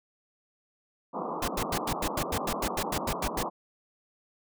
white band-pass noise, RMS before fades -34 dBFS, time 1.13-3.5 s, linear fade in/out 20 ms, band 160 to 1200 Hz, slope 96 dB/octave
pink noise bursts, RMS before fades -30 dBFS, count 14, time 1.42-3.43 s, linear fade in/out 5 ms, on 60 ms, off 90 ms
effects none

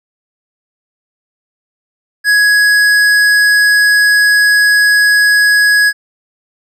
triangle tone with hard clipping, 1670 Hz, G#6, 9 cents sharp, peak -8 dBFS, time 2.24-5.93 s, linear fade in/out 50 ms, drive 16 dB, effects none

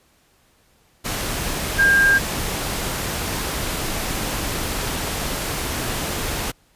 sine tone in noise, 1604 Hz, G6, 39 cents sharp, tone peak -12 dBFS, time 1.78-2.19 s, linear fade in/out 20 ms, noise pink, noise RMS -25 dBFS, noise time 1.04-6.52 s, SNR +10 dB, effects pink hiss -59 dBFS RMS until 6.75 s + resampled to 32000 Hz

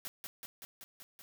white noise with echo, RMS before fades -42 dBFS, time 0.05-0.08 s, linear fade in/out 0 ms, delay 190 ms, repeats 6, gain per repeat -2 dB, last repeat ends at 1.22 s, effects none

